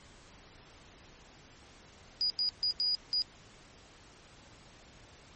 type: tone bursts at uneven times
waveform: sine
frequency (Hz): 4905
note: D#8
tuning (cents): -26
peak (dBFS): -27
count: 5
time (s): 2.21-2.3 / 2.39-2.49 / 2.63-2.71 / 2.8-2.95 / 3.13-3.22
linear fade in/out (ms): 0
effects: pink hiss -56 dBFS RMS until 5.35 s + MP3 32 kbps